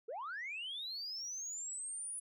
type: linear sweep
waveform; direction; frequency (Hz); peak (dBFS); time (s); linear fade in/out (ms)
sine; up; 404.8 to 9956; -39; 0.08-2.2; 10
effects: tanh soft clip ceiling -37 dBFS